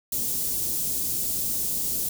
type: band-stop noise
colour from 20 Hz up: white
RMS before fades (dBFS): -27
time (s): 0.12-2.09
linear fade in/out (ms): 5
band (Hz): 330 to 7000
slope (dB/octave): 12
effects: none